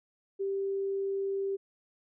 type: tone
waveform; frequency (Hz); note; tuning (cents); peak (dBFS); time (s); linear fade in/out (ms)
sine; 392.1; G4; 0; -29; 0.39-1.57; 20
effects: none